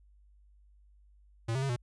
square tone with pitch steps, 114.4 / 132.8 / 137.2 / 121.5 Hz, A#2 / C3 / C#3 / B2, -32 / +26 / -17 / -28 cents, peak -30 dBFS, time 1.48-1.764 s, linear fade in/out 10 ms, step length 71 ms, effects added 50 Hz sine -58 dBFS peak until 1.82 s + resampled to 22050 Hz

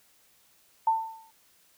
sine tone with exponential decay, 894 Hz, A5, 27 cents sharp, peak -18 dBFS, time 0.87-1.31 s, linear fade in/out 5 ms, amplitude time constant 95 ms, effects white hiss -63 dBFS RMS until 1.77 s

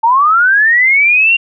sine linear sweep, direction up, 880 to 2794 Hz, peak -6 dBFS, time 0.03-1.37 s, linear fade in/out 10 ms, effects none

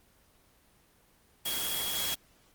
sine tone in noise, 3309 Hz, G#7, 7 cents flat, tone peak -35 dBFS, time 1.45-2.15 s, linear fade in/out 10 ms, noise white, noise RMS -33 dBFS, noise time 1.45-2.15 s, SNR -5 dB, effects pink hiss -64 dBFS RMS until 2.54 s + Opus 24 kbps

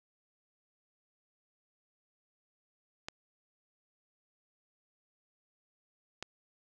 clicks, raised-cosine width 0.2 ms, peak -21 dBFS, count 2, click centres 3.085 / 6.226 s, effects none

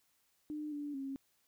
sine tone with pitch steps, 301.4 / 291.2 / 271.4 Hz, D4 / D4 / C#4, +45 / -15 / -36 cents, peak -38 dBFS, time 0.5-1.16 s, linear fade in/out 0 ms, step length 220 ms, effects white hiss -75 dBFS RMS until 1.47 s

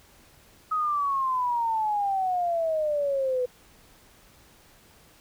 sine exponential sweep, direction down, 1273 to 493.9 Hz, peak -23 dBFS, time 0.71-3.46 s, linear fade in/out 10 ms, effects pink hiss -56 dBFS RMS until 5.2 s

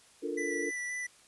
sine chord, Bb major seventh, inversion first, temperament equal, 293.7 / 349.2 / 440 / 466.2 Hz, D4 / F4 / A4 / Bb4, 0 / 0 / 0 / 0 cents, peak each -38 dBFS, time 0.22-0.71 s, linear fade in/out 20 ms
square tone with vibrato, 1975.5 Hz, B6, in tune, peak -35 dBFS, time 0.37-1.07 s, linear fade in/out 10 ms, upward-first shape square, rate 3.8 Hz, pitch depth 11 cents each way
effects white hiss -60 dBFS RMS until 1.27 s + resampled to 24000 Hz

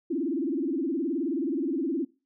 sine tone with vibrato, 300.7 Hz, D4, 41 cents sharp, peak -25 dBFS, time 0.1-2.05 s, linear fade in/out 10 ms, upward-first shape sine, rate 19 Hz, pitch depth 270 cents each way, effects noise-tail reverb RT60 0.3 s tail -20 dB re dry

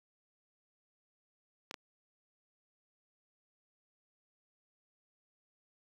clicks, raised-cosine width 0.2 ms, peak -23 / -24 dBFS, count 2, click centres 1.711 / 1.742 s, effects high-pass 150 Hz 12 dB/octave + 9-bit

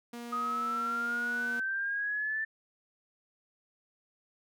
sawtooth tone, 237.6 Hz, A#3, 33 cents sharp, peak -36 dBFS, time 0.13-1.6 s, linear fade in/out 5 ms
sine exponential sweep, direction up, 1243 to 1774 Hz, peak -30 dBFS, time 0.32-2.45 s, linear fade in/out 10 ms
effects none

